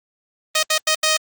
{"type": "tone bursts at uneven times", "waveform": "5% pulse", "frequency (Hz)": 624, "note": "D#5", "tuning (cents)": 5, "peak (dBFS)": -4, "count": 4, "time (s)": [[0.55, 0.63], [0.7, 0.78], [0.87, 0.95], [1.03, 1.17]], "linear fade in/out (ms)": 5, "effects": ["Opus 24 kbps"]}